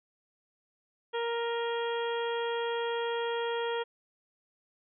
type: harmonic tone with a mistuned harmonic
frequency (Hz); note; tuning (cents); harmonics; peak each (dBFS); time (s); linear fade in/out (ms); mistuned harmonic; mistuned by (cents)
467.1; A#4; +3; 1 / 2 / 3 / 4 / 5 / 6 / 7; -31 / -36 / -41 / -42 / -49 / -47 / -42; 1.13-3.84; 20; 5; +50
effects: none